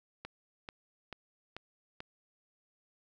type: click train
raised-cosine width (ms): 0.3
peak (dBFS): -26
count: 5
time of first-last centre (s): 0.25-2.004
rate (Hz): 2.28
effects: none